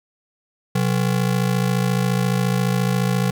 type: ring-modulated tone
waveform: square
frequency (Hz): 155.56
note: D#3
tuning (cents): 0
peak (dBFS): -15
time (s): 0.75-3.31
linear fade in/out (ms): 5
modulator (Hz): 27.2
effects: none

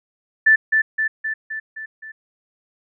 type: tone with echo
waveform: sine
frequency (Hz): 1760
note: A6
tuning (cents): 0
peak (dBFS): -9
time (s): 0.46-0.56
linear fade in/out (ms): 10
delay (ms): 260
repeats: 6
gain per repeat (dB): -4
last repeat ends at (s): 2.12
effects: none

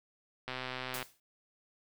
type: click train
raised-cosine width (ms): 0.3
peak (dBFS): -22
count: 71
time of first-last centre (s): 0.48-1.027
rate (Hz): 128
type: noise with exponential decay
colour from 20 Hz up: white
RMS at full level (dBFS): -38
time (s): 0.94-1.2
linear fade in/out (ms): 2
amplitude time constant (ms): 56
effects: none

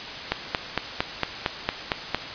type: click train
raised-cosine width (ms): 0.3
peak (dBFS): -5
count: 9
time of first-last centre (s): 0.32-2.146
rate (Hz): 4.38
effects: white hiss -34 dBFS RMS until 2.34 s + resampled to 11025 Hz

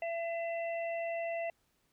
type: harmonic tone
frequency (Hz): 672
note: E5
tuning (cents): +33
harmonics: 1 / 3 / 4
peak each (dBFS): -34 / -44 / -45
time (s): 0.02-1.5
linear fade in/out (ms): 2
effects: pink hiss -75 dBFS RMS until 1.92 s

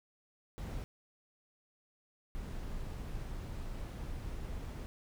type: noise bursts at uneven times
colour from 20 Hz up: brown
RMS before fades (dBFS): -41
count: 2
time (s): 0.58-0.84 / 2.35-4.86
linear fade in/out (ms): 0
effects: none

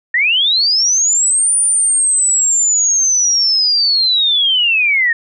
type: linear two-way sweep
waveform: sine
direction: up then down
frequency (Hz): 1811 to 9440 to 1811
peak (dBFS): -10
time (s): 0.14-5.13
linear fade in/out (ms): 5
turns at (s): 1.56
effects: none

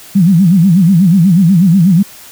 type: tone with vibrato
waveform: sine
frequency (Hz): 179.9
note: F#3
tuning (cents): -48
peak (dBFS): -4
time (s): 0.15-2.03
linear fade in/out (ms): 10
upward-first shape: sine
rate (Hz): 8.2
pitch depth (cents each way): 200
effects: white hiss -35 dBFS RMS until 2.31 s

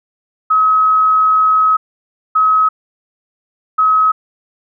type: tone bursts at uneven times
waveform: sine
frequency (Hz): 1277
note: D#6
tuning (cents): +45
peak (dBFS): -8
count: 3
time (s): 0.5-1.77 / 2.35-2.69 / 3.78-4.12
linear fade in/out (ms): 10
effects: none

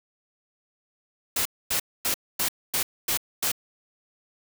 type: noise bursts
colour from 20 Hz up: white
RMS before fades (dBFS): -25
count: 7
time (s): 1.36-3.518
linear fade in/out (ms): 5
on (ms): 94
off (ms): 250
effects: none

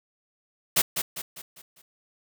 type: noise with echo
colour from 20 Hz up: white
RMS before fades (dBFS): -20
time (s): 0.76-0.82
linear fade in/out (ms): 10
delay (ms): 200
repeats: 5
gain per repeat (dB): -7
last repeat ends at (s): 1.82
effects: none

